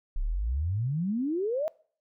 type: exponential sweep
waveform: sine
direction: up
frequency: 30.87 to 654 Hz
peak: -26 dBFS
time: 0.16-1.68 s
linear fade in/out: 0 ms
effects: noise-tail reverb RT60 0.5 s tail -24 dB re dry